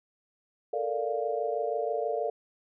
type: chord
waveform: sine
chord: Bb major seventh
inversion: third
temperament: equal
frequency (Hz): 440 / 466.2 / 587.3 / 698.5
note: A4 / Bb4 / D5 / F5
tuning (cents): 0 / 0 / 0 / 0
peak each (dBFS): -33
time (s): 0.73-2.3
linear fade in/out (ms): 5
effects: none